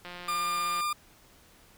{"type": "click train", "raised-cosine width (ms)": 0.3, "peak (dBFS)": -26, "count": 135, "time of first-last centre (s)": [0.05, 0.807], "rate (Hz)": 177}
{"type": "tone with vibrato", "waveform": "40% pulse", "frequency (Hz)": 1200, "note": "D6", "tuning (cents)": 37, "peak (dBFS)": -27, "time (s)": [0.28, 0.93], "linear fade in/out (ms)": 5, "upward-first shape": "sine", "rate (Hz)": 16, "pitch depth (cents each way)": 8}
{"effects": ["pink hiss -58 dBFS RMS until 1.77 s"]}